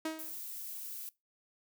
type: tone with exponential decay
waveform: sawtooth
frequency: 317.5 Hz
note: D#4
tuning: 35 cents sharp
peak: -28 dBFS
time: 0.05-0.42 s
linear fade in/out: 5 ms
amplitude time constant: 79 ms
type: noise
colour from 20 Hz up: violet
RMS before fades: -43 dBFS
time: 0.19-1.09 s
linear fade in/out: 0 ms
effects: noise-tail reverb RT60 0.2 s tail -21 dB re dry